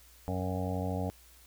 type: harmonic tone with a mistuned harmonic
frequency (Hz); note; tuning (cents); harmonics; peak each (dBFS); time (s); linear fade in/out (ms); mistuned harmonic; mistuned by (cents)
92.5; F#2; 0; 1 / 2 / 3 / 5 / 6 / 7 / 8 / 9; -34 / -37 / -39 / -41 / -42 / -42 / -43 / -44; 0.28-1.1; 0; 9; -31
effects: added 60 Hz sine -59 dBFS peak until 1.46 s + white hiss -59 dBFS RMS until 1.46 s